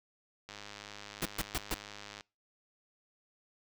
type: click train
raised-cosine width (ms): 0.2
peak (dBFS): -28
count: 178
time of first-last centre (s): 0.49-2.208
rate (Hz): 103
type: noise bursts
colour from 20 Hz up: pink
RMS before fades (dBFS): -33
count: 4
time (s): 1.22-1.742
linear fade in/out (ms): 2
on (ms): 33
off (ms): 130
effects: noise-tail reverb RT60 0.3 s tail -26 dB re dry